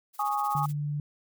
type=noise with tremolo; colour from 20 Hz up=blue; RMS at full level=-43 dBFS; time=0.13-0.74 s; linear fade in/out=50 ms; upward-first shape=sine; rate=16 Hz; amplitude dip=85%
type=chord; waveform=sine; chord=Ab suspended fourth; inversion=none; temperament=equal; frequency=830.6 / 1108.7 / 1244.5 Hz; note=Ab5 / Db6 / Eb6; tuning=0 / 0 / 0 cents; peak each=-28 / -32 / -31 dBFS; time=0.19-0.66 s; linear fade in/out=5 ms
type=tone; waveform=sine; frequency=146.83 Hz; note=D3; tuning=in tune; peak=-28 dBFS; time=0.55-1 s; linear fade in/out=2 ms
effects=none